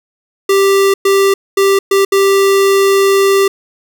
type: tone bursts at uneven times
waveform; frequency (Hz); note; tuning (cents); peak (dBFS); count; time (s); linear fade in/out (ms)
square; 392.6; G4; +3; -8; 5; 0.49-0.94 / 1.05-1.34 / 1.57-1.79 / 1.91-2.05 / 2.12-3.48; 5
effects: none

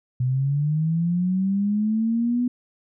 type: linear sweep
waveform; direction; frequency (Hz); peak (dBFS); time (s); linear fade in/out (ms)
sine; up; 123.8 to 248.2; -19; 0.2-2.48; 5
effects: none

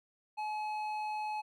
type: tone with hard clipping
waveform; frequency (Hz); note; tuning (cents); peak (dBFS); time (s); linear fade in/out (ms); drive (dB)
sine; 852; G#5; +44; -36; 0.37-1.42; 20; 8
effects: none

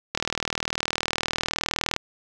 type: click train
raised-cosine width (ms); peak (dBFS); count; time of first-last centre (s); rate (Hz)
0.2; -6; 73; 0.15-1.964; 39.7
effects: 8-bit

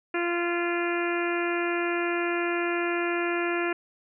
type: harmonic tone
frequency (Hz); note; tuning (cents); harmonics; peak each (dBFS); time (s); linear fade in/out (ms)
345.7; F4; -18; 1 / 2 / 3 / 4 / 5 / 6 / 7 / 8; -27 / -34 / -37 / -34 / -34 / -38 / -35 / -40; 0.14-3.73; 5
effects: none

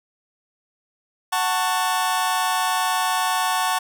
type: chord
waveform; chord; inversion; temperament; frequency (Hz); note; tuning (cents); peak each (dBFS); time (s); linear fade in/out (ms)
sawtooth; F# minor; none; just; 740 / 888 / 1110; F#5 / A5 / C#6; 0 / +16 / +2; -20; 1.32-3.79; 10
effects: none

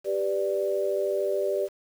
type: chord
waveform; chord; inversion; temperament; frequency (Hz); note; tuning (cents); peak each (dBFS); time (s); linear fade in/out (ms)
sine; G major; none; equal; 392 / 493.9 / 587.3; G4 / B4 / D5; 0 / 0 / 0; -27 / -32 / -27; 0.04-1.69; 50
effects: 8-bit

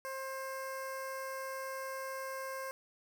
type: tone with notch filter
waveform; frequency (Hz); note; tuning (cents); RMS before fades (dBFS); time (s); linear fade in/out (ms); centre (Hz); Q
15% pulse; 531; C5; +25; -41; 0.05-2.71; 0; 3500; 0.74
effects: 11-bit

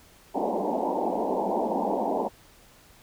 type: band-pass noise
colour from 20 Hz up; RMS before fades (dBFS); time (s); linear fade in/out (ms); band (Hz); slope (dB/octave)
white; -27; 0.34-2.29; 20; 190 to 940; 96
effects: pink hiss -55 dBFS RMS until 3.02 s

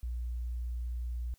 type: tone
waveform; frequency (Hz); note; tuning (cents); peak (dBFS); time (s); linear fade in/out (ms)
sine; 59.9; A#1; +48; -33; 0.03-1.34; 0
effects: white hiss -69 dBFS RMS until 1.38 s

